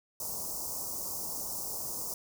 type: band-stop noise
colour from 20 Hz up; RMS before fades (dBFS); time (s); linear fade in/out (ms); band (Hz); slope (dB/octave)
white; -37; 0.2-2.14; 2; 1100 to 5100; 48
effects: none